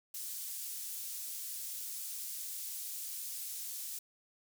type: high-pass noise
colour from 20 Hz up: pink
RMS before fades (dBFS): -42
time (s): 0.14-3.99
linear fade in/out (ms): 5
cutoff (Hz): 7800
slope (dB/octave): 12
effects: none